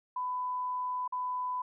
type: tone with dropouts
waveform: sine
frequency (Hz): 1000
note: B5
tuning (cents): +21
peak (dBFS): -31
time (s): 0.16-1.62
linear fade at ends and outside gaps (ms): 5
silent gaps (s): 1.078-1.123
effects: none